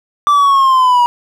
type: linear sweep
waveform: triangle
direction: down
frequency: 1174.7 to 956 Hz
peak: -5 dBFS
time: 0.27-1.06 s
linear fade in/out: 0 ms
effects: none